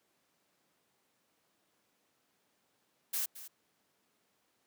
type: noise with echo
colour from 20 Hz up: blue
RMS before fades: -34 dBFS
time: 3.13-3.26 s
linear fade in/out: 10 ms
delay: 220 ms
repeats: 1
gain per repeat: -14 dB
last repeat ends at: 3.48 s
effects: pink hiss -75 dBFS RMS until 4.66 s + high-pass 200 Hz 12 dB/octave